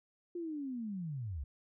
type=linear sweep; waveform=sine; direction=down; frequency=354.5 to 61.6 Hz; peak=-37 dBFS; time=0.35-1.44 s; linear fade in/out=5 ms; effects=none